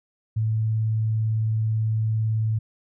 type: tone with vibrato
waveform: sine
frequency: 110.1 Hz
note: A2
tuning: 2 cents sharp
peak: -20 dBFS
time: 0.36-2.59 s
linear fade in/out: 10 ms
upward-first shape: triangle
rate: 18 Hz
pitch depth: 9 cents each way
effects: none